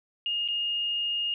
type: tone with dropouts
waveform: sine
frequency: 2843 Hz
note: F7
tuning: 30 cents sharp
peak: -26 dBFS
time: 0.26-1.34 s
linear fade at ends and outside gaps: 1 ms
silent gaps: 0.478-0.485 s
effects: none